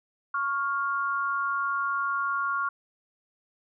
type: tone pair together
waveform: sine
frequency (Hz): 1108.7 / 1402.9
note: C#6 / F6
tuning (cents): 0 / +7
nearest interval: major third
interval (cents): 407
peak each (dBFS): -28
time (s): 0.34-2.69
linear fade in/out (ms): 5
effects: none